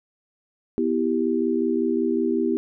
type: chord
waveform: sine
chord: E minor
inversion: second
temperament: equal with one note detuned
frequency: 246.9 / 326.6 / 392 Hz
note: B3 / E4 / G4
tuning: 0 / -16 / 0 cents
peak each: -24 dBFS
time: 0.78-2.57 s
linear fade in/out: 0 ms
effects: none